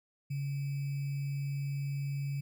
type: tone with sample-and-hold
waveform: sine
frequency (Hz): 140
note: C#3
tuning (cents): +18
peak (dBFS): -32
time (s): 0.3-2.41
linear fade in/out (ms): 10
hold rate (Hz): 2450
effects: none